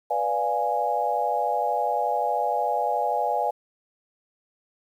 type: chord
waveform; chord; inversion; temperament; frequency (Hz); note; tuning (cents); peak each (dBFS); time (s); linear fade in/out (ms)
sine; B diminished seventh; none; equal; 493.9 / 587.3 / 698.5 / 830.6; B4 / D5 / F5 / Ab5; 0 / 0 / 0 / 0; -30 / -29 / -27 / -25; 0.1-3.51; 10
effects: 9-bit